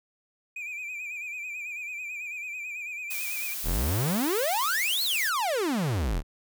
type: tone with vibrato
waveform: triangle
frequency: 2424 Hz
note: D#7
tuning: 46 cents flat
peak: -32 dBFS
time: 0.56-3.54 s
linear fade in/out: 5 ms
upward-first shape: sine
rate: 9.1 Hz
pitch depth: 74 cents each way
type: noise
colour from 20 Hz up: blue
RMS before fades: -34 dBFS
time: 3.1-5.3 s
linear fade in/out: 10 ms
type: exponential two-way sweep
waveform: 45% pulse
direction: up then down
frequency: 33.21 to 4421 to 33.21 Hz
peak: -25 dBFS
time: 3.63-6.23 s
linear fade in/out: 50 ms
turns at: 5.03 s
effects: none